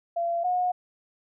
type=tone pair in turn; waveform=sine; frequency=683 / 723.9 Hz; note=F5 / F#5; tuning=-39 / -38 cents; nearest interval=minor second; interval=101 cents; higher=second; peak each=-24 / -22 dBFS; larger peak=second; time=0.16-0.44 / 0.44-0.72 s; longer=neither; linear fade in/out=10 ms; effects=none